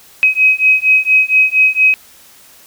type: beating tone pair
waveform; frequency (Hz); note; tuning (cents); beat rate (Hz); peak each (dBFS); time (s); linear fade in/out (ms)
sine; 2533 / 2537.3; D#7 / D#7; +30 / +33; 4.3; -11; 0.23-1.94; 0
effects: white hiss -43 dBFS RMS until 2.66 s